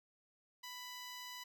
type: tone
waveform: 10% pulse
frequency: 992 Hz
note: B5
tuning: 7 cents sharp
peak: -38 dBFS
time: 0.63-1.44 s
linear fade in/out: 10 ms
effects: none